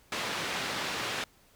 white band-pass noise, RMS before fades -34 dBFS, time 0.12-1.24 s, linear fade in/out 2 ms, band 110 to 3300 Hz, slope 12 dB/octave, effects pink hiss -62 dBFS RMS until 1.55 s

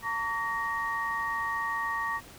sine tone cluster, 909 / 1136 / 1869 Hz, A#5 / C#6 / A#6, -44 / +42 / +4 cents, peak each -35 / -32 / -32 dBFS, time 0.02-2.21 s, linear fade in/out 50 ms, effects pink hiss -50 dBFS RMS until 2.38 s

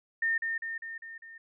sine tone with echo, 1820 Hz, A#6, 42 cents flat, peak -25 dBFS, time 0.22-0.38 s, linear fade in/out 5 ms, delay 200 ms, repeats 5, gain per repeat -4 dB, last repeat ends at 1.38 s, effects none

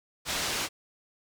white low-pass noise, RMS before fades -31 dBFS, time 0.25-0.69 s, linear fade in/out 50 ms, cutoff 5900 Hz, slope 12 dB/octave, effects none

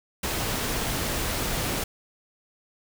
pink noise, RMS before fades -28 dBFS, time 0.23-1.84 s, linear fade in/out 5 ms, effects none

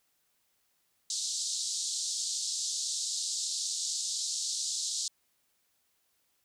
white band-pass noise, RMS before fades -34 dBFS, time 1.1-5.08 s, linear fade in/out 2 ms, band 3800 to 8100 Hz, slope 48 dB/octave, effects white hiss -74 dBFS RMS until 6.44 s

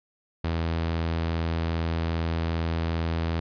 sawtooth tone, 82.5 Hz, E2, 2 cents sharp, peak -21 dBFS, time 0.44-3.4 s, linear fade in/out 5 ms, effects resampled to 11025 Hz

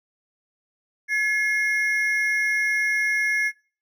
triangle ring-modulated tone, 1926 Hz, B6, 44 cents flat, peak -15 dBFS, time 1.08-3.52 s, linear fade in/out 50 ms, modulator 224 Hz, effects noise-tail reverb RT60 0.4 s tail -22 dB re dry

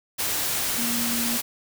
sine tone in noise, 235.8 Hz, A#3, 20 cents sharp, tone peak -28 dBFS, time 0.77-1.38 s, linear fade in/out 20 ms, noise white, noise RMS -26 dBFS, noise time 0.18-1.42 s, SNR -5 dB, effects none

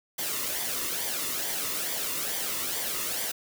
white noise with flanger, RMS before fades -31 dBFS, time 0.18-3.32 s, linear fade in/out 10 ms, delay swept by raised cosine 0.74 to 1.3 ms, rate 2.3 Hz, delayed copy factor -0.55, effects none

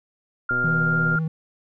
sine tone, 1400 Hz, F6, 4 cents sharp, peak -20 dBFS, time 0.49-1.19 s, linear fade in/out 5 ms
click train, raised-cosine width 2 ms, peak -20 dBFS, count 81, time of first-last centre 0.51-1.155 s, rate 124 Hz
triangle tone with vibrato, 160 Hz, D#3, 49 cents sharp, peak -20 dBFS, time 0.64-1.28 s, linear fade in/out 5 ms, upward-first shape sine, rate 16 Hz, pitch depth 25 cents each way
effects none

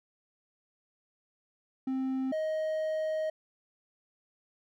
triangle tone pair in turn, 263 / 627 Hz, C4 / D#5, +9 / +13 cents, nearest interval octave + minor third, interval 1504 cents, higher second, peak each -27 dBFS, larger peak neither, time 1.87-2.32 / 2.32-3.3 s, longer second, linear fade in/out 5 ms, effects none

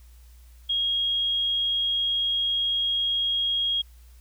sine tone, 3274 Hz, G#7, 25 cents flat, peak -22 dBFS, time 0.69-3.82 s, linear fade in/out 10 ms, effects added 60 Hz sine -47 dBFS peak until 4.2 s + white hiss -61 dBFS RMS until 4.2 s

